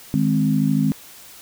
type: chord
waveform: sine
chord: Ab major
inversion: second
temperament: equal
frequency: 155.56 / 207.7 / 261.6 Hz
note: Eb3 / Ab3 / C4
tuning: 0 / 0 / 0 cents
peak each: -20 dBFS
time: 0.14-0.92 s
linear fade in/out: 0 ms
effects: white hiss -43 dBFS RMS until 1.41 s